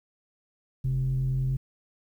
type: tone pair together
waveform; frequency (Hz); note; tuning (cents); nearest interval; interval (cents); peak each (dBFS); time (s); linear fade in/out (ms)
sine; 41.36 / 131.3; E1 / C3; +7 / +6; octave + minor sixth; 1999; -30 / -23; 0.84-1.57; 10
effects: tanh soft clip ceiling -20 dBFS + 10-bit